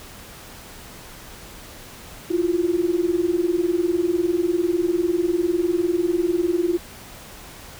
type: tone pair together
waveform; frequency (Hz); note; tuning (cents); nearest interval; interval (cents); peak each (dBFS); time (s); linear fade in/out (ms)
sine; 337.1 / 357.1; E4 / F4; +39 / +39; minor second; 100; -21; 2.3-6.78; 10
effects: pink hiss -41 dBFS RMS until 7.79 s